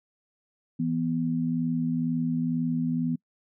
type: tone pair together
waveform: sine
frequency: 164.81 / 246.9 Hz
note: E3 / B3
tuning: 0 / 0 cents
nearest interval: perfect fifth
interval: 700 cents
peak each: -28 / -26 dBFS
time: 0.79-3.16 s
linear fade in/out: 10 ms
effects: noise-tail reverb RT60 0.1 s tail -26 dB re dry